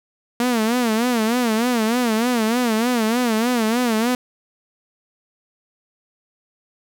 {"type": "tone with vibrato", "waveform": "sawtooth", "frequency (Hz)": 233.1, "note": "A#3", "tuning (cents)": 0, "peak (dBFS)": -13, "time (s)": [0.4, 4.15], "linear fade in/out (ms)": 2, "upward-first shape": "sine", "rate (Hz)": 3.3, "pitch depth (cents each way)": 130, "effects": []}